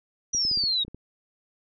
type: exponential sweep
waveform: sine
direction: down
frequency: 5870 to 3729 Hz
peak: -22 dBFS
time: 0.33-0.84 s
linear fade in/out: 10 ms
type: clicks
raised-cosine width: 3 ms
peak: -27 dBFS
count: 8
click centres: 0.348 / 0.451 / 0.514 / 0.574 / 0.638 / 0.849 / 0.881 / 0.946 s
effects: none